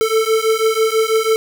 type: beating tone pair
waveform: square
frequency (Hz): 440 / 446.1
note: A4 / A4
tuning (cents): 0 / +24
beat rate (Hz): 6.1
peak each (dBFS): -17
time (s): 0.01-1.36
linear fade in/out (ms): 0
effects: none